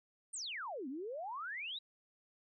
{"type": "exponential two-way sweep", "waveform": "sine", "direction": "down then up", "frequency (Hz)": [9280, 246.9, 3964], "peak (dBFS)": -40, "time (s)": [0.33, 1.79], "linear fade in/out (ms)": 10, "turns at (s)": 0.88, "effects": []}